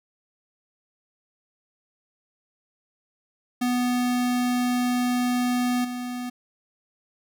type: tone with level steps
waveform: square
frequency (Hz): 246.9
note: B3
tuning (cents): 0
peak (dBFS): -22 / -30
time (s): 3.61-6.3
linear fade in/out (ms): 10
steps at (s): 5.84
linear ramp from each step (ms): 10
effects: none